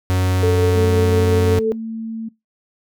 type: tone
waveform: 45% pulse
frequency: 92.5 Hz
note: F#2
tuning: in tune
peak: -15 dBFS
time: 0.1-1.59 s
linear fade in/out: 0 ms
type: tone with tremolo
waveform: sine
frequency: 442.3 Hz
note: A4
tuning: 9 cents sharp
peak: -14 dBFS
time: 0.43-1.72 s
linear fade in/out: 0 ms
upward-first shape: sine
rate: 5.7 Hz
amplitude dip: 30%
type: tone with pitch glide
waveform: sine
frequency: 217.7 to 224.3 Hz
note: A3 to A3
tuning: -18 to +34 cents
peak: -24 dBFS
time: 0.75-2.29 s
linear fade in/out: 10 ms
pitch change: +52 cents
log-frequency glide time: 1.09-1.2 s
effects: noise-tail reverb RT60 0.2 s tail -22 dB re dry